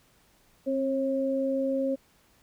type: tone pair together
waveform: sine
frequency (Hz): 266.7 / 541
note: C4 / C#5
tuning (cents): +33 / -42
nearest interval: octave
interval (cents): 1225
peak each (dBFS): -28 / -27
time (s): 0.66-1.96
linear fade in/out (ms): 20
effects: pink hiss -63 dBFS RMS until 2.42 s